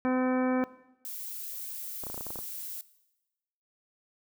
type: harmonic tone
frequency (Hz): 255.5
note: C4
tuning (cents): -41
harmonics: 1 / 2 / 3 / 4 / 5 / 6 / 7 / 9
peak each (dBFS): -26 / -32 / -36 / -38 / -40 / -42 / -43 / -45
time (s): 0.05-0.64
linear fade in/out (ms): 0
type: noise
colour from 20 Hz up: violet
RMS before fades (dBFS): -39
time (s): 1.05-2.81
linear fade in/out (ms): 0
type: clicks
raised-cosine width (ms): 1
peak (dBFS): -27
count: 10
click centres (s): 2.037 / 2.068 / 2.1 / 2.144 / 2.178 / 2.209 / 2.267 / 2.305 / 2.358 / 2.389
effects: noise-tail reverb RT60 1.0 s tail -18 dB re dry